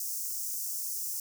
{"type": "high-pass noise", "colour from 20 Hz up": "white", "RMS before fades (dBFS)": -35, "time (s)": [0, 1.2], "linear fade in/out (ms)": 2, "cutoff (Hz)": 5400, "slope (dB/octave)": 48, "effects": []}